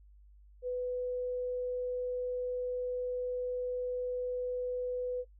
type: tone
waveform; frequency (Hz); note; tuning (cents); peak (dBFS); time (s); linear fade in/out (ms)
sine; 498; B4; +14; -32; 0.62-5.25; 50
effects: noise-tail reverb RT60 0.1 s tail -22 dB re dry + added 50 Hz sine -55 dBFS peak until 5.39 s